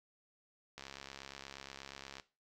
click train, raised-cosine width 0.2 ms, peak -29 dBFS, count 98, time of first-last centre 0.78-2.198 s, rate 68.4 Hz, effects noise-tail reverb RT60 0.3 s tail -17 dB re dry

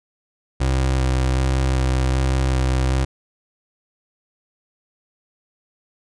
30% pulse tone with vibrato, 65.1 Hz, C2, 8 cents flat, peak -14 dBFS, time 0.6-3.05 s, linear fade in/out 10 ms, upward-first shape square, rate 1.3 Hz, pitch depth 13 cents each way, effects resampled to 22050 Hz

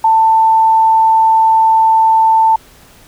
sine tone, 890 Hz, A5, 20 cents sharp, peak -6 dBFS, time 0.04-2.56 s, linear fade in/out 5 ms, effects pink hiss -43 dBFS RMS until 3.07 s

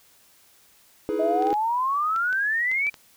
triangle chord, E major seventh, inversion third, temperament equal with one note detuned, 311.1 / 329.6 / 420.9 / 493.9 Hz, D#4 / E4 / G#4 / B4, 0 / 0 / +23 / 0 cents, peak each -30 / -28 / -24 / -29 dBFS, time 1.09-1.53 s, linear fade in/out 0 ms
sine exponential sweep, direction up, 630 to 2365 Hz, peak -21 dBFS, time 1.19-2.9 s, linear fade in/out 10 ms
clicks, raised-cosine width 0.2 ms, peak -23 dBFS, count 9, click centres 1.424 / 1.47 / 1.505 / 1.54 / 2.162 / 2.328 / 2.715 / 2.868 / 2.942 s
effects white hiss -57 dBFS RMS until 3.16 s

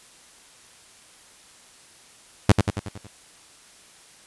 sawtooth tone with echo, 101.2 Hz, G#2, 44 cents flat, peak -6 dBFS, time 2.49-2.52 s, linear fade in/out 5 ms, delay 92 ms, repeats 6, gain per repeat -5 dB, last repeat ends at 3.072 s, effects white hiss -51 dBFS RMS until 4.26 s + resampled to 24000 Hz

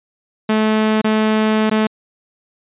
sawtooth tone with dropouts, 216.8 Hz, A3, 25 cents flat, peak -9 dBFS, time 0.49-1.87 s, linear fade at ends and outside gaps 5 ms, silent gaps 1.015-1.043 / 1.698-1.712 s, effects resampled to 8000 Hz

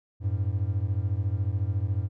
triangle beating tone pair, 92.5 / 106.5 Hz, F#2 / G#2, 0 / +44 cents, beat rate 14 Hz, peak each -25 / -26 dBFS, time 0.2-2.09 s, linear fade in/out 50 ms, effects none

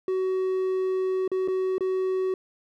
triangle tone with dropouts, 375.3 Hz, F#4, 25 cents sharp, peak -21 dBFS, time 0.08-2.34 s, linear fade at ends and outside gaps 2 ms, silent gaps 1.278-1.316 / 1.477-1.483 / 1.782-1.807 s, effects none

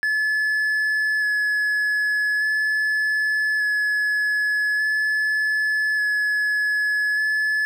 triangle tone with vibrato, 1711 Hz, A6, 49 cents flat, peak -17 dBFS, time 0.03-7.65 s, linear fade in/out 0 ms, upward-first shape square, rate 0.42 Hz, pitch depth 10 cents each way, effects none

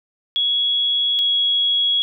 sine tone pair in turn, 3346 / 3331 Hz, G#7 / G#7, +12 / +4 cents, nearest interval unison, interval 8 cents, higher first, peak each -16 / -15 dBFS, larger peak second, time 0.36-1.19 / 1.19-2.02 s, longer neither, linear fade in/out 0 ms, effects none

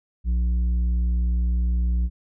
sine tone with tanh clipping, 59.8 Hz, A#1, 45 cents sharp, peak -20 dBFS, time 0.24-2.1 s, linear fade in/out 50 ms, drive 6 dB, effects none

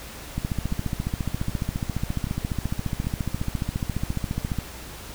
two click trains, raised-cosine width 5 ms, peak -19 / -13 dBFS, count 4 / 62, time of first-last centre 0.72-3.046 / 0.38-4.587 s, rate 1.29 / 14.5 Hz, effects added 60 Hz sine -43 dBFS peak until 5.14 s + pink hiss -40 dBFS RMS until 5.14 s

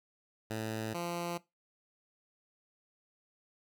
10% pulse tone pair in turn, 110.2 / 172.52 Hz, A2 / F3, +3 / -21 cents, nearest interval minor sixth, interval 776 cents, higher second, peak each -27 dBFS, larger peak neither, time 0.5-0.94 / 0.94-1.38 s, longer neither, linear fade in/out 10 ms, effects noise-tail reverb RT60 0.2 s tail -19 dB re dry

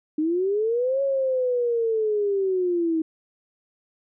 sine linear two-way sweep, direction up then down, 300 to 554.4 to 315.9 Hz, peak -20 dBFS, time 0.18-3.02 s, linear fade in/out 5 ms, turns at 1.02 s, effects none

